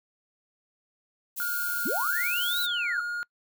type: noise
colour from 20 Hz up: violet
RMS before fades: -33 dBFS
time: 1.36-2.67 s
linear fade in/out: 20 ms
type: tone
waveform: triangle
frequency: 1427 Hz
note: F6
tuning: 37 cents sharp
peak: -27 dBFS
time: 1.4-3.23 s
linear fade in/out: 0 ms
type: linear two-way sweep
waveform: sine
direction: up then down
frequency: 173.9 to 4025 to 1265 Hz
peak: -28 dBFS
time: 1.85-3.01 s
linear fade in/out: 10 ms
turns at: 2.61 s
effects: noise-tail reverb RT60 0.1 s tail -26 dB re dry